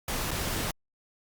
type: noise with dropouts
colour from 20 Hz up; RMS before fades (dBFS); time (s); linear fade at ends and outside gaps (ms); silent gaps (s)
pink; -31; 0.08-0.71; 2; 0.308-0.313
effects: Opus 48 kbps

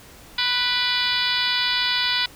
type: harmonic tone with a mistuned harmonic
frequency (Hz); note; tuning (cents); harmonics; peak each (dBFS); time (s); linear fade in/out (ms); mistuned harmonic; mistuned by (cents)
493.9; B4; 0; 2 / 3 / 4 / 5 / 6 / 7 / 8 / 9 / 10; -31 / -28 / -29 / -30 / -28 / -26 / -26 / -29 / -31; 0.38-2.26; 5; 5; -44
effects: pink hiss -46 dBFS RMS until 2.35 s

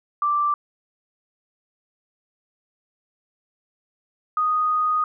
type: tone pair in turn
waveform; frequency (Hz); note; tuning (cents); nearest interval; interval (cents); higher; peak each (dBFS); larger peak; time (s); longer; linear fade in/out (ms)
sine; 1174.7 / 1241.4; D6 / D#6; 0 / -4; minor second; 96; second; -18; neither; 0.22-0.54 / 4.37-5.04; second; 2
effects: none

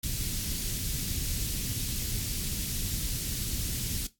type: band-stop noise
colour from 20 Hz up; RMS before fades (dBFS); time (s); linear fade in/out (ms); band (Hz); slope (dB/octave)
pink; -32; 0.03-4.07; 5; 180 to 4100; 12
effects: noise-tail reverb RT60 0.2 s tail -17 dB re dry + AAC 64 kbps

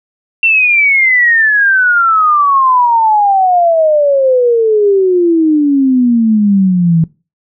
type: exponential sweep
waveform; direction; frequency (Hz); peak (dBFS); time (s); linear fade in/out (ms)
sine; down; 2722 to 160.1; -6; 0.43-7.04; 2
effects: noise-tail reverb RT60 0.3 s tail -21 dB re dry

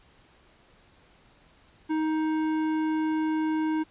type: tone with tanh clipping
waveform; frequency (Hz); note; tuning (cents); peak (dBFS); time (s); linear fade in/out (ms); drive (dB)
sine; 313.4; D#4; +13; -26; 1.89-3.84; 20; 14
effects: pink hiss -59 dBFS RMS until 3.9 s + resampled to 8000 Hz

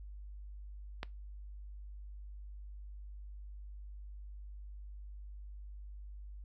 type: click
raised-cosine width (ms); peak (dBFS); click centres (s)
0.3; -22; 1.031
effects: noise-tail reverb RT60 0.2 s tail -22 dB re dry + added 50 Hz sine -45 dBFS peak until 6.44 s

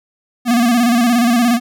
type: tone with vibrato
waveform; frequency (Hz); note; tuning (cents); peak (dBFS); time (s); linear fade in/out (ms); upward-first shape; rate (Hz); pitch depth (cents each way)
square; 238.3; A#3; +38; -11; 0.45-1.6; 50; square; 17; 57
effects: none

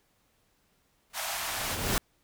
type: noise with exponential growth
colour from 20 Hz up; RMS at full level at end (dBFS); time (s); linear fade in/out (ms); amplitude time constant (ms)
pink; -25; 1.1-1.98; 0; 190
type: band-pass noise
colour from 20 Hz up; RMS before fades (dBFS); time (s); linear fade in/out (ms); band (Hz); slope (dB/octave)
pink; -34; 1.13-1.78; 50; 610 to 16000; 96
effects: pink hiss -70 dBFS RMS until 2.23 s

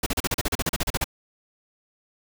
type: noise bursts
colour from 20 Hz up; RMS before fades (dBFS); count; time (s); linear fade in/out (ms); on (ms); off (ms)
pink; -24; 15; 0.03-1.043; 5; 33; 37
effects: none

